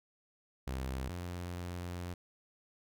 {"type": "tone pair in turn", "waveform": "sawtooth", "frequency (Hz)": [65.41, 88.3], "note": ["C2", "F2"], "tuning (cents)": [0, 20], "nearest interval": "perfect fourth", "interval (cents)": 520, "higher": "second", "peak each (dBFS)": [-32, -35], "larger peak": "first", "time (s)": [[0.67, 1.09], [1.09, 2.14]], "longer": "second", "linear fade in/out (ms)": 5, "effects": []}